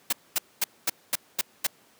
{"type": "noise bursts", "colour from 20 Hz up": "white", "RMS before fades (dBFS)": -24, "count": 7, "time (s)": [0.1, 1.669], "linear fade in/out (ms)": 5, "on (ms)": 27, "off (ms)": 230, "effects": ["pink hiss -59 dBFS RMS until 1.99 s", "high-pass 200 Hz 12 dB/octave"]}